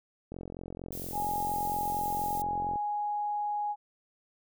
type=click train; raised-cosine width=2 ms; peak=-27 dBFS; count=109; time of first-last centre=0.32-2.758 s; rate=44.3 Hz
type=noise; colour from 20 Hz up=violet; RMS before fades=-41 dBFS; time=0.92-2.42 s; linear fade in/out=2 ms
type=tone; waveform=sine; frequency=830.6 Hz; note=G#5; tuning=in tune; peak=-29 dBFS; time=1.12-3.76 s; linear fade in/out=50 ms
effects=none